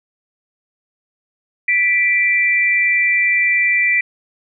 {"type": "tone pair together", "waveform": "sine", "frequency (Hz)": [1970.5, 2349], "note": ["B6", "D7"], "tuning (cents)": [-4, 0], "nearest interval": "minor third", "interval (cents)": 304, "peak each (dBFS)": -15, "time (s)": [1.68, 4.01], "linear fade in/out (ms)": 5, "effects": []}